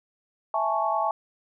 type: chord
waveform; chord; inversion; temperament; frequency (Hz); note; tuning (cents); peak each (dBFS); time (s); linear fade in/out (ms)
sine; A major seventh; second; equal; 659.3 / 830.6 / 880 / 1108.7; E5 / G#5 / A5 / C#6; 0 / 0 / 0 / 0; -28; 0.54-1.11; 2
effects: none